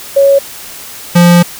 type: tone pair in turn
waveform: sine / square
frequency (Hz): 554.4 / 174.2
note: C#5 / F3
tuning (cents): 0 / -4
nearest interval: octave + minor sixth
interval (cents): 2004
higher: first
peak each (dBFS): -3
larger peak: neither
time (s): 0.16-0.39 / 1.15-1.43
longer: second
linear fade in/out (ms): 10
effects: white hiss -28 dBFS RMS until 1.59 s